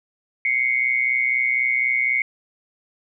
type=tone pair together; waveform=sine; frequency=2093 / 2217 Hz; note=C7 / C#7; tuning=0 / 0 cents; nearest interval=minor second; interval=100 cents; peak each=-21 / -20 dBFS; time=0.45-2.22 s; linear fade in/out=2 ms; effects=none